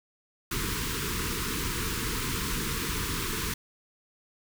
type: band-stop noise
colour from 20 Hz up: pink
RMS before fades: -31 dBFS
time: 0.51-3.54 s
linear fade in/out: 5 ms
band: 470 to 940 Hz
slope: 96 dB/octave
effects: none